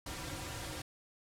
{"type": "noise with comb filter", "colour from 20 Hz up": "pink", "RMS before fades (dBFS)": -42, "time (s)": [0.06, 0.82], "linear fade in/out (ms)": 5, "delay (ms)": 4.7, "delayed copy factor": -0.75, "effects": ["low-pass 11000 Hz 12 dB/octave"]}